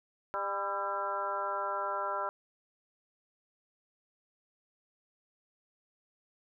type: harmonic tone with a mistuned harmonic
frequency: 199.6 Hz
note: G3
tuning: 32 cents sharp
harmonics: 2 / 3 / 4 / 5 / 6 / 7 / 8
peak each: -44 / -38 / -41 / -36 / -46 / -36 / -47 dBFS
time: 0.34-2.29 s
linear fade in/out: 0 ms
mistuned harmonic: 7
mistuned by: -53 cents
effects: none